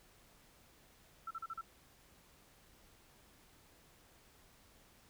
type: tone bursts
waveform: sine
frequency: 1335 Hz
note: E6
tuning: 22 cents sharp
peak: -40 dBFS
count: 5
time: 1.27-1.612 s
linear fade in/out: 5 ms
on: 38 ms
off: 38 ms
effects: pink hiss -65 dBFS RMS until 5.09 s